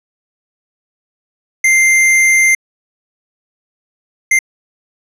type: tone bursts at uneven times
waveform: square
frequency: 2093 Hz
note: C7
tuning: in tune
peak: -8 dBFS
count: 2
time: 1.64-2.55 / 4.31-4.39 s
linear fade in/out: 5 ms
effects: low-pass 12000 Hz 12 dB/octave